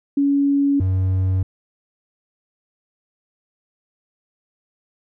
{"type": "tone pair in turn", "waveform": ["sine", "triangle"], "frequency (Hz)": [281.2, 93.84], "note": ["C#4", "F#2"], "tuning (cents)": [25, 25], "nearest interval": "octave + perfect fifth", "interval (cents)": 1900, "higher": "first", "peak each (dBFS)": [-14, -14], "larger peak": "neither", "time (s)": [[0.17, 0.8], [0.8, 1.43]], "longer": "neither", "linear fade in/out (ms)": 5, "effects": []}